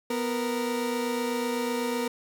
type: tone pair together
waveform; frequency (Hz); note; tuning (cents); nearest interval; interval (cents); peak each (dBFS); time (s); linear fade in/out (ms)
30% pulse; 246.9 / 465.8; B3 / A#4; 0 / -1; major seventh; 1099; -27 / -27; 0.1-2.08; 5
effects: none